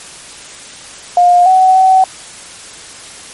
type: tone with pitch steps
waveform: sine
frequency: 709 / 750 / 756 Hz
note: F5 / F#5 / F#5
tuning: +26 / +23 / +37 cents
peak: -4 dBFS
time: 1.17-2.04 s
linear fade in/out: 2 ms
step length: 290 ms
effects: white hiss -32 dBFS RMS until 3.33 s + MP3 48 kbps